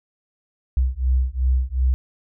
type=beating tone pair; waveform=sine; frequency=62.7 / 65.4 Hz; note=B1 / C2; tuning=+27 / 0 cents; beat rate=2.7 Hz; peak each=-20 dBFS; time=0.77-1.94 s; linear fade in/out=0 ms; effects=none